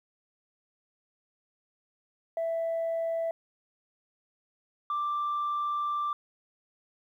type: tone pair in turn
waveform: sine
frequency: 661 / 1177.8 Hz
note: E5 / D6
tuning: +5 / +5 cents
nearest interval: minor seventh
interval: 1000 cents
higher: second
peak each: -26 dBFS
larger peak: neither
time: 2.37-3.31 / 4.9-6.13 s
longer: second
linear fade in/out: 2 ms
effects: tanh soft clip ceiling -25 dBFS + 11-bit